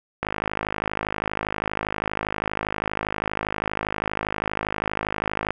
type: click train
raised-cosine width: 0.5 ms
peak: -9 dBFS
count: 278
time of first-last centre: 0.23-5.506 s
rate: 52.5 Hz
effects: none